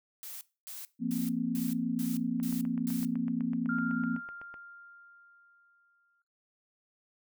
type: noise bursts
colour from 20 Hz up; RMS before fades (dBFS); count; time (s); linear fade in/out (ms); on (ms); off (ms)
blue; -43; 7; 0.23-3.05; 0; 180; 260
type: chord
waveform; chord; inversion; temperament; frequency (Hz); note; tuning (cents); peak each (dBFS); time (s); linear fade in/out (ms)
sine; F suspended fourth; none; equal with one note detuned; 172.61 / 233.1 / 261.6; F3 / Bb3 / C4; -20 / 0 / 0; -37 / -31 / -33; 0.99-4.2; 50
type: click train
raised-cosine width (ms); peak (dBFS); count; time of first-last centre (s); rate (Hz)
0.5; -34; 18; 2.4-4.541; 7.94
type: tone with exponential decay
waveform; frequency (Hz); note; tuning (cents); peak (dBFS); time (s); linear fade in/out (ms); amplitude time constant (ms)
sine; 1396.9; F6; 0; -32; 3.69-6.22; 2; 550
effects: noise-tail reverb RT60 0.3 s tail -19 dB re dry